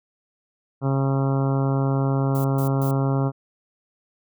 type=harmonic tone; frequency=136.1 Hz; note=C#3; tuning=31 cents flat; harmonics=1 / 2 / 3 / 4 / 5 / 6 / 7 / 8 / 9 / 10; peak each=-20 / -26 / -30 / -32 / -34 / -36 / -37 / -38 / -39 / -40 dBFS; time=0.81-3.32 s; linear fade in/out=50 ms
type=noise bursts; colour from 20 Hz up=violet; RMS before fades=-37 dBFS; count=3; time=2.35-2.909 s; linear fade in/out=0 ms; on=93 ms; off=140 ms
effects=none